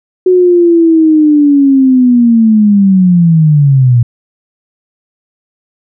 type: linear sweep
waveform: sine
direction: down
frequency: 370 to 116.54 Hz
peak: -3 dBFS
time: 0.26-4.03 s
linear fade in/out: 5 ms
effects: none